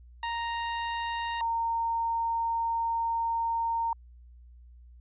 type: tone pair in turn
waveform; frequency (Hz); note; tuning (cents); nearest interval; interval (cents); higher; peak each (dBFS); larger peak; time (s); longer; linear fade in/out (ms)
sawtooth / sine; 932.3 / 920; A#5 / A#5; 0 / -23; unison; 23; first; -26; neither; 0.23-1.41 / 1.41-3.93; second; 2
effects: added 60 Hz sine -49 dBFS peak until 5 s + resampled to 8000 Hz